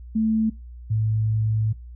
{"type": "tone pair in turn", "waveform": "sine", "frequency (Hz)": [220.2, 109.31], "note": ["A3", "A2"], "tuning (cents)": [2, -11], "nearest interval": "octave", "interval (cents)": 1213, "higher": "first", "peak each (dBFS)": [-18, -19], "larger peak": "first", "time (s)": [[0.15, 0.5], [0.9, 1.73]], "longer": "second", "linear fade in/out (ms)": 10, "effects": ["noise-tail reverb RT60 0.2 s tail -23 dB re dry", "added 60 Hz sine -37 dBFS peak until 1.95 s"]}